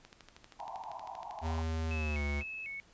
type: click train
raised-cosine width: 0.2 ms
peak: -33 dBFS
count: 20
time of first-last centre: 0.05-1.546 s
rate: 12.7 Hz
type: band-pass noise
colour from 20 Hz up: white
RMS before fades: -44 dBFS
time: 0.59-1.63 s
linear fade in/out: 10 ms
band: 670 to 1000 Hz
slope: 96 dB/octave
type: tone with pitch glide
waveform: square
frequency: 80.5 to 72.13 Hz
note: E2 to D2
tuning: -41 to -31 cents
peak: -33 dBFS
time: 1.41-2.44 s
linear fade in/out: 50 ms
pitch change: -190 cents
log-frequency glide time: 1.9-2.24 s
type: tone with vibrato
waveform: sine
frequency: 2395 Hz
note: D7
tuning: 33 cents sharp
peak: -39 dBFS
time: 1.91-2.8 s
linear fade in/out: 0 ms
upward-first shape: square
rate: 2 Hz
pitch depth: 140 cents each way
effects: pink hiss -63 dBFS RMS until 2.93 s + resampled to 16000 Hz